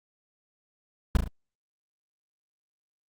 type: noise with echo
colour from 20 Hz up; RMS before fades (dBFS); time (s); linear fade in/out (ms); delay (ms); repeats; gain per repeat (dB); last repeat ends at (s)
brown; -18; 1.15-1.17; 2; 36; 3; -5; 1.278
effects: Opus 48 kbps